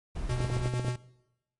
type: noise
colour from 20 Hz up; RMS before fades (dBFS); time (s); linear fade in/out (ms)
brown; -35; 0.15-0.69; 10
type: tone with tremolo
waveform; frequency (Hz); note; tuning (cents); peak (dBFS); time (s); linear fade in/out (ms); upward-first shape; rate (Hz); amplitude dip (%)
square; 123.5; B2; 0; -28; 0.29-0.96; 5; sine; 8.8; 50
type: clicks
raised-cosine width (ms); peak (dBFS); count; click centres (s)
2; -21; 9; 0.405 / 0.446 / 0.5 / 0.568 / 0.658 / 0.738 / 0.796 / 0.848 / 0.883
effects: noise-tail reverb RT60 0.9 s tail -19 dB re dry + MP3 48 kbps